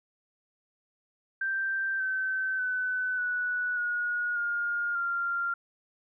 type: tone with pitch steps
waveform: sine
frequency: 1568 / 1536.6 / 1505.9 / 1475.7 / 1446.2 / 1417.2 / 1388.9 Hz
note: G6 / G6 / F#6 / F#6 / F#6 / F6 / F6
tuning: 0 / -35 / +30 / -5 / -40 / +25 / -10 cents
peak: -27 dBFS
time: 1.41-5.54 s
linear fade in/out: 5 ms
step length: 590 ms
effects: none